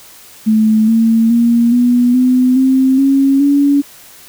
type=tone with pitch steps; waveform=sine; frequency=217.9 / 226.2 / 234.9 / 243.9 / 253.2 / 262.9 / 273 / 283.4 Hz; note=A3 / A3 / A#3 / B3 / B3 / C4 / C#4 / C#4; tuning=-17 / +48 / +13 / -21 / +43 / +8 / -26 / +38 cents; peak=-7 dBFS; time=0.46-3.82 s; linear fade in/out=20 ms; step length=420 ms; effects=white hiss -39 dBFS RMS until 4.28 s